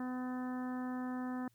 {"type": "harmonic tone", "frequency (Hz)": 252.7, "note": "B3", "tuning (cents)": 40, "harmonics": [1, 2, 3, 4, 5, 6, 7], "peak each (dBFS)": [-37, -51, -48, -51, -52, -56, -54], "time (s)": [0, 1.48], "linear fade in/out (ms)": 2, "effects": ["added 116 Hz sine -70 dBFS peak until 1.54 s", "white hiss -75 dBFS RMS until 1.54 s"]}